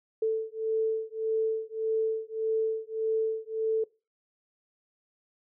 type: beating tone pair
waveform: sine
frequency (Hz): 441.5 / 443.2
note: A4 / A4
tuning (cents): +6 / +13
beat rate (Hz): 1.7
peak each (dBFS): -29 / -29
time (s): 0.22-3.84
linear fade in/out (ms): 5
effects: noise-tail reverb RT60 0.3 s tail -23 dB re dry